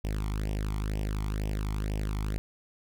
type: tone with flanger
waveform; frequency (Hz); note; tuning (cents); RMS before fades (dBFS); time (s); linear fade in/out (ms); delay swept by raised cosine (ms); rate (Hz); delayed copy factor
sawtooth; 51.91; G#1; 0; -31; 0.04-2.38; 0; 0.35 to 0.93; 2.1; +0.8
effects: none